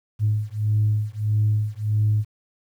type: beating tone pair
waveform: sine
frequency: 105.6 / 107.2 Hz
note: G#2 / A2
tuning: +29 / -45 cents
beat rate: 1.6 Hz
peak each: -21 dBFS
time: 0.19-2.25 s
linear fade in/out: 50 ms
effects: tanh soft clip ceiling -12 dBFS + 9-bit